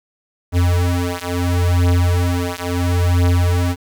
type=beating tone pair; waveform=square; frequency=87.9 / 88.63 Hz; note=F2 / F2; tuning=+12 / +26 cents; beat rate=0.73 Hz; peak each=-18 dBFS; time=0.52-3.76 s; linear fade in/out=50 ms; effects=7-bit